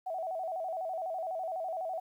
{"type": "tone with vibrato", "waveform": "sine", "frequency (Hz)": 698, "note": "F5", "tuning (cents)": -1, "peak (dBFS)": -33, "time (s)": [0.06, 2], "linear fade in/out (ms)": 10, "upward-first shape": "square", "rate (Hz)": 12, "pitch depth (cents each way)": 120, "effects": ["11-bit"]}